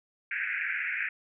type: band-pass noise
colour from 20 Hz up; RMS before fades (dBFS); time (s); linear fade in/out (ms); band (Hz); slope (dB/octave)
pink; -32; 0.31-1.09; 5; 1500 to 2500; 96
effects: none